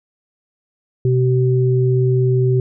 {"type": "tone pair together", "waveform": "sine", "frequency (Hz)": [126.8, 382], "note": ["B2", "G4"], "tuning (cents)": [46, -45], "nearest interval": "octave + perfect fifth", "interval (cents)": 1909, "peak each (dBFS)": [-13, -18], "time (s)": [1.05, 2.6], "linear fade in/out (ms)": 2, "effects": []}